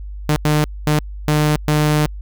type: tone bursts at uneven times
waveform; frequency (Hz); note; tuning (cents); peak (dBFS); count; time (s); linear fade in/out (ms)
sawtooth; 150.9; D3; +47; -9; 5; 0.29-0.36 / 0.45-0.64 / 0.87-0.99 / 1.28-1.56 / 1.68-2.06; 0
effects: added 50 Hz sine -27 dBFS peak until 2.21 s